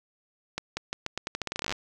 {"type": "accelerating click train", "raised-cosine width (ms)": 0.2, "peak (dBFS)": -13, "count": 20, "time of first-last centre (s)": [0.58, 1.724], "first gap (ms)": 190, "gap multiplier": 0.84, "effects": []}